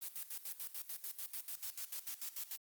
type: noise with tremolo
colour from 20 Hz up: blue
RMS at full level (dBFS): -43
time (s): 0.01-2.57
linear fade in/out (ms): 20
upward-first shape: square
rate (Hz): 6.8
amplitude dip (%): 80
effects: Opus 24 kbps